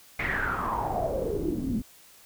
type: noise with low-pass filter sweep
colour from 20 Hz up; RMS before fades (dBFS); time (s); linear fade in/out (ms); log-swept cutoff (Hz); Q
pink; -29; 0.19-1.82; 5; 2200 to 210; 8.7
effects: white hiss -54 dBFS RMS until 2.25 s